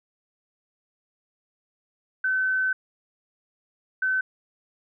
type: tone bursts at uneven times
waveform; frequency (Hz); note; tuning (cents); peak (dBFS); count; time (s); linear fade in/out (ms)
sine; 1524; G6; -49; -21; 2; 2.24-2.73 / 4.02-4.21; 5
effects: none